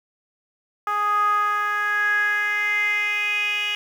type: tone with band-pass filter sweep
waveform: 10% pulse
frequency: 415.3 Hz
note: G#4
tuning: in tune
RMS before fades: -22 dBFS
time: 0.87-3.75 s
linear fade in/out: 2 ms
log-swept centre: 1100 to 2800 Hz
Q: 6.6
effects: 8-bit